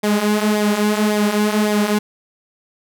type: tone with flanger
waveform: sawtooth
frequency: 210 Hz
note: G#3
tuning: 19 cents sharp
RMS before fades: -17 dBFS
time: 0.03-1.99 s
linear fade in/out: 10 ms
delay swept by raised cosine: 0.7 to 6.4 ms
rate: 1.8 Hz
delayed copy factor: -0.65
effects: none